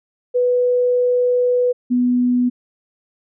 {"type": "tone pair in turn", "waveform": "sine", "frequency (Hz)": [493.9, 246.9], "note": ["B4", "B3"], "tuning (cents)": [0, 0], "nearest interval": "octave", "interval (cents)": 1200, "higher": "first", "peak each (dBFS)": -13, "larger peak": "neither", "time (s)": [[0.34, 1.73], [1.9, 2.5]], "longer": "first", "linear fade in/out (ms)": 20, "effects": []}